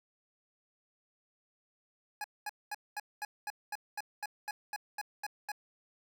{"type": "tone bursts", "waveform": "25% pulse", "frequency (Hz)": 834, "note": "G#5", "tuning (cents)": 7, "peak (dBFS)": -32, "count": 14, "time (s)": [2.21, 5.518], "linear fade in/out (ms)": 2, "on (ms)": 32, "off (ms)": 220, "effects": []}